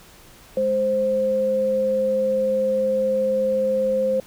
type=tone pair together; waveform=sine; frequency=207.9 / 524 Hz; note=G#3 / C5; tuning=+2 / +2 cents; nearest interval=octave + major third; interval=1600 cents; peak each=-29 / -18 dBFS; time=0.57-4.2 s; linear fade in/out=2 ms; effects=pink hiss -48 dBFS RMS until 4.26 s